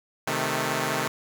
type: chord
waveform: 5% pulse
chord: A diminished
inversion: first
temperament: equal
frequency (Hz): 130.81 / 155.56 / 220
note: C3 / Eb3 / A3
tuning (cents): 0 / 0 / 0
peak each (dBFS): -18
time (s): 0.27-1.08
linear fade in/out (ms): 5
effects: none